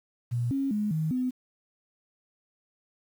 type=tone with pitch steps; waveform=sine; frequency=119.9 / 273.2 / 209.8 / 157.4 / 253.4 Hz; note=A#2 / C#4 / G#3 / D#3 / B3; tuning=+49 / -25 / +18 / +20 / +45 cents; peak=-25 dBFS; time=0.31-1.31 s; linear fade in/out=20 ms; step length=200 ms; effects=9-bit